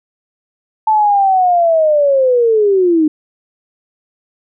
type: linear sweep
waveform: sine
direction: down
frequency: 880 to 300 Hz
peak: -8 dBFS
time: 0.87-3.08 s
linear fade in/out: 5 ms
effects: none